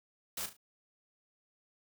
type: noise with echo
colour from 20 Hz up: white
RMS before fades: -38 dBFS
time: 0.37-0.46 s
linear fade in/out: 5 ms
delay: 36 ms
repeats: 3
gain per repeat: -9 dB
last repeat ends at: 0.568 s
effects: none